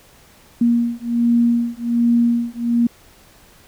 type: beating tone pair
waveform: sine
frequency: 235.5 / 236.8 Hz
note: A#3 / A#3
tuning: +18 / +27 cents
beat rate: 1.3 Hz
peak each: -17 dBFS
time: 0.61-2.87 s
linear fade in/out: 5 ms
effects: pink hiss -49 dBFS RMS until 3.67 s